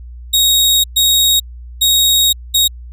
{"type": "tone bursts at uneven times", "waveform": "sawtooth", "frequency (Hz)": 3768, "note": "A#7", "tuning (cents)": 18, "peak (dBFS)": -6, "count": 4, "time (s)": [[0.33, 0.84], [0.96, 1.4], [1.81, 2.33], [2.54, 2.68]], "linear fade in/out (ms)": 10, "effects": ["added 60 Hz sine -29 dBFS peak until 2.92 s"]}